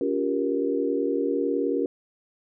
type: chord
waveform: sine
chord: G half-diminished seventh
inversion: second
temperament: just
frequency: 282.2 / 352.8 / 392 / 470.4 Hz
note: Db4 / F4 / G4 / Bb4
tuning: +31 / +18 / 0 / +16 cents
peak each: -27 / -30 / -28 / -27 dBFS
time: 0.01-1.86 s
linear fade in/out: 2 ms
effects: none